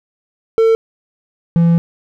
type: tone pair in turn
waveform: triangle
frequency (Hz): 450.2 / 168.63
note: A4 / E3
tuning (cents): +40 / +40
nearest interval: octave + perfect fourth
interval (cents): 1700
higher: first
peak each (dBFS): -6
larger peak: neither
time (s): 0.58-0.75 / 1.56-1.78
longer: second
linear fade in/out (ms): 0
effects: none